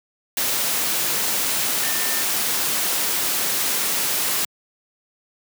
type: tone in noise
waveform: sine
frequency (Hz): 1799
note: A6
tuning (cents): +38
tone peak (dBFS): -31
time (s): 1.83-2.22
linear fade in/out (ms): 2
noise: white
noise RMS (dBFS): -22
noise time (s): 0.37-4.45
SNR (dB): -12
effects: high-pass 150 Hz 12 dB/octave